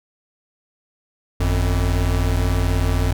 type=tone pair together; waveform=square; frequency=50.19 / 89 Hz; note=G1 / F2; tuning=+42 / +33 cents; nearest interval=minor seventh; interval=991 cents; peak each=-20 dBFS; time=1.4-3.13 s; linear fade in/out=5 ms; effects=none